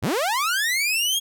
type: linear sweep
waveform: sawtooth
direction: up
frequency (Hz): 64.4 to 3322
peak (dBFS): -17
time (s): 0.02-1.2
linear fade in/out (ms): 20
effects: none